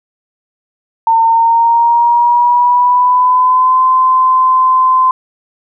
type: tone with pitch glide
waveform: sine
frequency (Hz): 908 to 1031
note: A#5 to C6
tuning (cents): -46 to -26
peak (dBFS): -6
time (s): 1.07-5.11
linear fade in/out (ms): 2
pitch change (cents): +220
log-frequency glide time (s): 1.22-3.82
effects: none